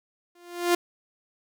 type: tone with exponential growth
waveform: sawtooth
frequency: 349.2 Hz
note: F4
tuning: in tune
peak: -13 dBFS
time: 0.35-0.75 s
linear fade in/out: 5 ms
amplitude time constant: 86 ms
effects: none